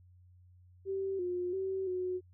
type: tone with pitch steps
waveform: sine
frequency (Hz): 387.4 / 357.6 / 382.3 / 366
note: G4 / F4 / G4 / F#4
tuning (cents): -20 / +41 / -43 / -19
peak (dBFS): -32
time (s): 0.85-2.21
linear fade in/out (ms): 50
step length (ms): 340
effects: added 90 Hz sine -57 dBFS peak until 2.33 s